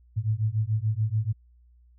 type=beating tone pair; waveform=sine; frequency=105.5 / 112.4 Hz; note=G#2 / A2; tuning=+28 / +37 cents; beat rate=6.9 Hz; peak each=-26 dBFS; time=0.16-1.33 s; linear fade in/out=20 ms; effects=added 60 Hz sine -54 dBFS peak until 1.98 s